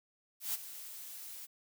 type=noise with ADSR envelope; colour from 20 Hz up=blue; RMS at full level=-34 dBFS; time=0.4-1.47 s; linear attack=140 ms; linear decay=25 ms; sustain=-13 dB; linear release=26 ms; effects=none